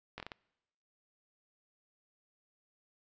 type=slowing click train; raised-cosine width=0.3 ms; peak=-26 dBFS; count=5; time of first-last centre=0.18-0.318 s; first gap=20 ms; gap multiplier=1.38; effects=noise-tail reverb RT60 1.0 s tail -25 dB re dry + resampled to 16000 Hz